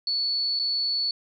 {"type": "tone with dropouts", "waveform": "sine", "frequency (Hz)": 4435, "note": "C#8", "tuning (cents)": 0, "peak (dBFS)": -23, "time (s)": [0.07, 1.11], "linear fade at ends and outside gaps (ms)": 2, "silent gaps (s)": [0.591, 0.596], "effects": []}